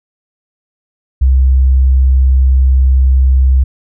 sine tone, 65.41 Hz, C2, in tune, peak -5 dBFS, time 1.21-3.64 s, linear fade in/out 10 ms, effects none

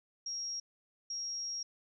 sine tone bursts at uneven times, 5600 Hz, F8, 4 cents sharp, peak -36 dBFS, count 2, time 0.26-0.6 / 1.1-1.63 s, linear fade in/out 5 ms, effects none

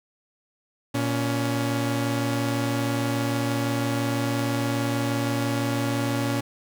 sawtooth tone pair together, 117.4 / 280.4 Hz, A#2 / C#4, +13 / +20 cents, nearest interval octave + minor third, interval 1507 cents, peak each -22 dBFS, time 0.94-6.41 s, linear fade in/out 10 ms, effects none

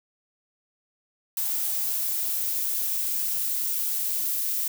violet noise with high-pass filter sweep, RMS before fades -27 dBFS, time 1.37-4.68 s, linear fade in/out 2 ms, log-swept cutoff 860 to 240 Hz, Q 6.3, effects none

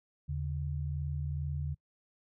sine tone pair together, 79.6 / 141.93 Hz, D#2 / C#3, +40 / +41 cents, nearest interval minor seventh, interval 1001 cents, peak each -35 / -35 dBFS, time 0.28-1.75 s, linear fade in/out 20 ms, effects noise-tail reverb RT60 0.1 s tail -25 dB re dry

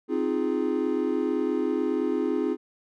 triangle chord, F minor seventh, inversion second, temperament equal, 261.6 / 311.1 / 349.2 / 415.3 Hz, C4 / Eb4 / F4 / Ab4, 0 / 0 / 0 / 0 cents, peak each -27 dBFS, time 0.08-2.57 s, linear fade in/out 50 ms, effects none

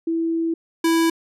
sine / square tone pair in turn, 329.6 / 329.6 Hz, E4 / E4, 0 / 0 cents, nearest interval unison, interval 0 cents, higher neither, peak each -19 / -16 dBFS, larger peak second, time 0.07-0.54 / 0.84-1.1 s, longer first, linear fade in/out 5 ms, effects resampled to 32000 Hz

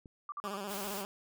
click, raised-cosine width 3 ms, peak -38 dBFS, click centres 0.058 s
sine tone bursts, 1174.7 Hz, D6, in tune, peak -37 dBFS, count 4, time 0.29-0.561 s, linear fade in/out 2 ms, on 31 ms, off 49 ms
10% pulse tone with vibrato, 200.1 Hz, G3, 36 cents sharp, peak -30 dBFS, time 0.44-1.05 s, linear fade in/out 0 ms, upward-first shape square, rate 15 Hz, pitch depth 62 cents each way
white noise, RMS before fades -43 dBFS, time 0.67-1.05 s, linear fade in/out 50 ms
effects none

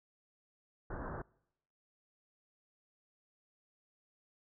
pink low-pass noise, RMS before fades -42 dBFS, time 0.9-1.22 s, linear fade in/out 5 ms, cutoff 1700 Hz, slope 96 dB/octave, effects noise-tail reverb RT60 0.8 s tail -25 dB re dry

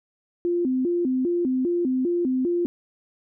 sine tone with vibrato, 299.6 Hz, D4, 35 cents sharp, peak -20 dBFS, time 0.45-2.66 s, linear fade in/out 0 ms, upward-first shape square, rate 2.5 Hz, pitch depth 260 cents each way, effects none

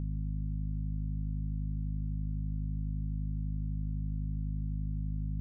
harmonic tone with a mistuned harmonic, 51.91 Hz, G#1, in tune, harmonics 1 / 2 / 3 / 4 / 5, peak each -33 / -39 / -38 / -47 / -49 dBFS, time 0-5.4 s, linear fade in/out 0 ms, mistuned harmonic 5, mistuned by -21 cents, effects none

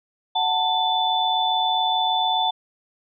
sine tone cluster, 742 / 889 / 3504 Hz, F#5 / A5 / A7, +5 / +18 / -8 cents, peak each -23 dBFS, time 0.35-2.51 s, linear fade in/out 10 ms, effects none

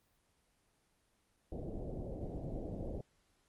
pink low-pass noise, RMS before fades -42 dBFS, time 1.52-3.01 s, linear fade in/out 5 ms, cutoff 680 Hz, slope 48 dB/octave, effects pink hiss -75 dBFS RMS until 3.48 s + Opus 24 kbps

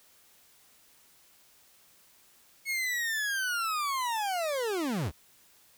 40% pulse linear sweep, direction down, 2200 to 58.27 Hz, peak -28 dBFS, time 2.65-5.12 s, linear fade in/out 50 ms, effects white hiss -61 dBFS RMS until 5.77 s

